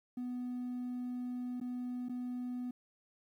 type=tone with dropouts; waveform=triangle; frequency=247.7 Hz; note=B3; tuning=5 cents sharp; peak=-34 dBFS; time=0.17-2.71 s; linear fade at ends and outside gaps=5 ms; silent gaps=1.601-1.612 / 2.086-2.094 s; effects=tanh soft clip ceiling -31 dBFS + 12-bit